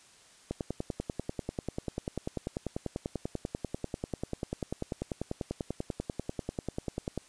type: click train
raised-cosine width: 2 ms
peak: -19 dBFS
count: 69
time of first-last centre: 0.51-7.177 s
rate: 10.2 Hz
effects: white hiss -58 dBFS RMS until 7.28 s + resampled to 22050 Hz